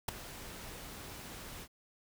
pink noise with ADSR envelope, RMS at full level -30 dBFS, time 0.08-1.68 s, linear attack 8 ms, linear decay 6 ms, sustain -17 dB, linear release 57 ms, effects none

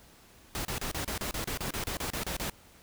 pink noise bursts, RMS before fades -34 dBFS, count 15, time 0.55-2.498 s, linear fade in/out 0 ms, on 100 ms, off 32 ms, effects pink hiss -57 dBFS RMS until 2.82 s

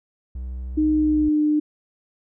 triangle tone with vibrato, 63 Hz, B1, 35 cents sharp, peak -26 dBFS, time 0.35-1.29 s, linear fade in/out 5 ms, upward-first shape sine, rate 13 Hz, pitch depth 11 cents each way
sine tone with pitch glide, 307.5 to 301.2 Hz, D#4 to D4, -20 to +44 cents, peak -16 dBFS, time 0.77-1.6 s, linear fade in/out 10 ms, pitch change -36 cents, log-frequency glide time 0.94-1.43 s
effects none

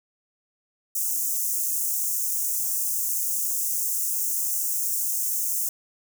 white high-pass noise, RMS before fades -26 dBFS, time 0.95-5.69 s, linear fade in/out 5 ms, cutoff 6100 Hz, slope 48 dB/octave, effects none

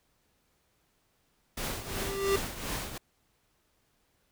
pink noise with tremolo, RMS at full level -33 dBFS, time 1.57-2.98 s, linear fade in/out 5 ms, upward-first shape triangle, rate 2.8 Hz, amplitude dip 70%
square tone with exponential growth, 393.4 Hz, G4, 6 cents sharp, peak -23 dBFS, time 1.67-2.36 s, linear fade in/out 5 ms, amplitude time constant 150 ms
effects pink hiss -72 dBFS RMS until 4.31 s

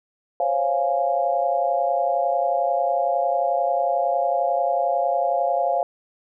sine chord, Db major seventh, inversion third, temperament equal, 523.3 / 554.4 / 698.5 / 830.6 Hz, C5 / Db5 / F5 / Ab5, 0 / 0 / 0 / 0 cents, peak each -27 / -25 / -21 / -27 dBFS, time 0.4-5.83 s, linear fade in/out 2 ms, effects none

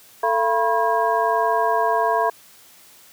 sine tone cluster, 444.9 / 683 / 974 / 1075 / 1627 Hz, A4 / F5 / B5 / C6 / G#6, +19 / -39 / -24 / +47 / -36 cents, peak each -24 / -21 / -21 / -25 / -29 dBFS, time 0.23-2.3 s, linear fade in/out 5 ms, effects white hiss -49 dBFS RMS until 3.12 s + high-pass 80 Hz 12 dB/octave

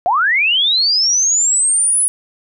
sine linear sweep, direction up, 657 to 10380 Hz, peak -11 dBFS, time 0.06-2.08 s, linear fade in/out 0 ms, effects none

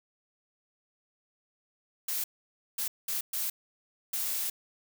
blue noise bursts at uneven times, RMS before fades -32 dBFS, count 5, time 2.08-2.24 / 2.78-2.88 / 3.08-3.21 / 3.33-3.5 / 4.13-4.5 s, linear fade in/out 5 ms, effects none

